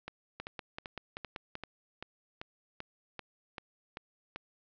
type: two click trains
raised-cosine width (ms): 0.3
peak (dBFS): -24 / -23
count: 12 / 7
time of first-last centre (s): 0.08-4.36 / 0.4-1.554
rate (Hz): 2.57 / 5.2
effects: low-pass 5000 Hz 12 dB/octave